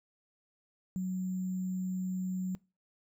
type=tone with sample-and-hold; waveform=sine; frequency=185 Hz; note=F#3; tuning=in tune; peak=-31 dBFS; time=0.96-2.55 s; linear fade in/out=0 ms; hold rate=7350 Hz; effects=noise-tail reverb RT60 0.3 s tail -24 dB re dry